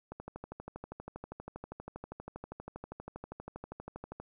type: click train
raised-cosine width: 1 ms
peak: -28 dBFS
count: 52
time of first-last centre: 0.12-4.2 s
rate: 12.5 Hz
effects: none